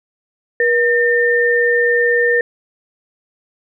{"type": "tone pair together", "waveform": "sine", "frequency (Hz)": [479.1, 1809], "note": ["A#4", "A6"], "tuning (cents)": [47, 48], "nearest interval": "octave + major seventh", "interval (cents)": 2301, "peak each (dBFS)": -14, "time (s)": [0.6, 2.41], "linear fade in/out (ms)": 2, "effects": []}